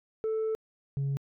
sine tone pair in turn, 440 / 138.59 Hz, A4 / C#3, 0 / 0 cents, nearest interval octave + minor sixth, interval 2000 cents, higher first, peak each -25 dBFS, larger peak neither, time 0.24-0.55 / 0.97-1.17 s, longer first, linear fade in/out 0 ms, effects tanh soft clip ceiling -26 dBFS

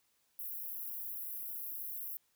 white high-pass noise, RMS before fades -42 dBFS, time 0.39-2.17 s, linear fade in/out 0 ms, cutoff 11000 Hz, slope 96 dB/octave, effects white hiss -75 dBFS RMS until 2.35 s

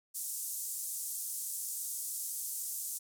pink band-pass noise, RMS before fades -39 dBFS, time 0.14-2.99 s, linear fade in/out 20 ms, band 7400 to 14000 Hz, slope 24 dB/octave, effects none

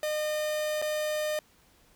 45% pulse tone with dropouts, 609 Hz, D#5, 37 cents flat, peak -28 dBFS, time 0.03-1.39 s, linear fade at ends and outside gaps 1 ms, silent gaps 0.817-0.823 s, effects pink hiss -62 dBFS RMS until 1.95 s

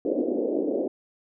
pink band-pass noise, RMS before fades -26 dBFS, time 0.05-0.88 s, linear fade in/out 2 ms, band 250 to 570 Hz, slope 48 dB/octave, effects none

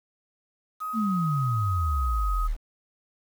sine tone, 1259 Hz, D#6, 20 cents sharp, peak -29 dBFS, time 0.8-2.48 s, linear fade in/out 20 ms
sine exponential sweep, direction down, 234.7 to 35 Hz, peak -23 dBFS, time 0.93-2.57 s, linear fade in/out 50 ms
effects 8-bit

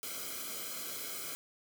white noise with comb filter, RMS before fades -41 dBFS, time 0.03-1.35 s, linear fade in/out 0 ms, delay 1.1 ms, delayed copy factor -1, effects none

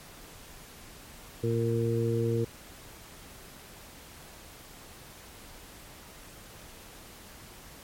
harmonic tone, 115.6 Hz, A#2, 14 cents flat, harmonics 1 / 2 / 3 / 4, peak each -28 / -34 / -32 / -30 dBFS, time 1.43-2.45 s, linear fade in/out 10 ms, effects pink hiss -49 dBFS RMS until 7.83 s + MP3 64 kbps

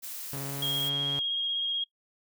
blue noise, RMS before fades -39 dBFS, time 0.02-0.9 s, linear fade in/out 20 ms
sawtooth tone with pitch glide, 138.59 to 140.93 Hz, C#3 to C#3, 0 to +29 cents, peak -31 dBFS, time 0.33-1.19 s, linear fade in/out 0 ms, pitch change +29 cents, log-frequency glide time 0.44-0.75 s
sine tone with vibrato, 3260 Hz, G#7, 33 cents flat, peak -27 dBFS, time 0.62-1.84 s, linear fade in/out 5 ms, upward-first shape triangle, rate 16 Hz, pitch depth 20 cents each way
effects noise-tail reverb RT60 0.1 s tail -22 dB re dry

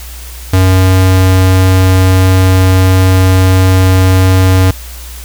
square tone, 93.5 Hz, F#2, 19 cents sharp, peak -5 dBFS, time 0.53-4.71 s, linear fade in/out 5 ms, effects added 60 Hz sine -25 dBFS peak until 5.24 s + white hiss -31 dBFS RMS until 5.24 s

